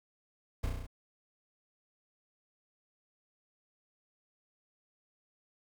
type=noise with echo; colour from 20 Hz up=brown; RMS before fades=-32 dBFS; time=0.63-0.67 s; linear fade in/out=10 ms; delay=33 ms; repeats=6; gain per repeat=-2 dB; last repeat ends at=0.868 s; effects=none